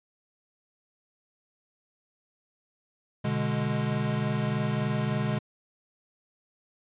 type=chord; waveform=square; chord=G# diminished; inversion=first; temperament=equal; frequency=123.47 / 146.83 / 207.7 Hz; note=B2 / D3 / G#3; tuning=0 / 0 / 0 cents; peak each=-31 dBFS; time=3.24-5.39 s; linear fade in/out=10 ms; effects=resampled to 8000 Hz